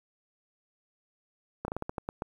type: slowing click train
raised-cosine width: 1 ms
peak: -19 dBFS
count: 9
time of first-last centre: 1.65-2.221 s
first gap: 31 ms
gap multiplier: 1.23
effects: 9-bit